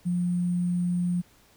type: tone with sample-and-hold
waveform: sine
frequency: 176.7 Hz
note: F3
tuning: 21 cents sharp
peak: -23 dBFS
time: 0.05-1.22 s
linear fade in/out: 20 ms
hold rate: 8820 Hz
effects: pink hiss -59 dBFS RMS until 1.56 s